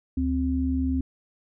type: tone pair together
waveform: sine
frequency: 73.42 / 261.6 Hz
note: D2 / C4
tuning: 0 / 0 cents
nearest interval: octave + minor seventh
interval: 2200 cents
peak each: -26 / -24 dBFS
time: 0.17-1.01 s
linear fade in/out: 5 ms
effects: none